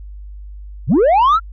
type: linear sweep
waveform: sine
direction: up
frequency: 87.31 to 1392 Hz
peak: -6 dBFS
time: 0.87-1.4 s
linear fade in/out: 50 ms
effects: tanh soft clip ceiling -8 dBFS + added 50 Hz sine -30 dBFS peak until 1.52 s